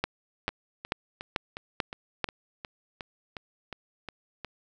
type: two click trains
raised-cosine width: 0.3 ms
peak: -21 / -10 dBFS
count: 12 / 6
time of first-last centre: 0.49-4.447 / 0.04-2.243 s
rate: 2.78 / 2.27 Hz
effects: none